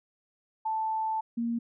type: tone pair in turn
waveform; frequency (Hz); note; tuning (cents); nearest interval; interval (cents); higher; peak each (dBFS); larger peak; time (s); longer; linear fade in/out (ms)
sine; 880 / 233.6; A5 / A#3; 0 / +4; octave + major seventh; 2296; first; -27; neither; 0.65-1.21 / 1.37-1.59; first; 10
effects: none